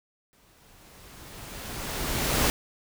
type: noise with exponential growth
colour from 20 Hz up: pink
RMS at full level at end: -22 dBFS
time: 0.33-2.5 s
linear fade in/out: 0 ms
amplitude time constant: 470 ms
effects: none